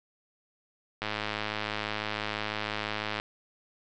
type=click train; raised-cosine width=0.3 ms; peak=-15 dBFS; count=232; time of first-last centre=1.02-3.199 s; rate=106 Hz; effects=resampled to 16000 Hz + 7-bit